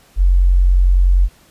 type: tone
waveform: sine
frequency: 45.29 Hz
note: F#1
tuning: 36 cents flat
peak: -8 dBFS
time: 0.16-1.29 s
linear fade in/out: 50 ms
effects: pink hiss -50 dBFS RMS until 1.5 s + resampled to 32000 Hz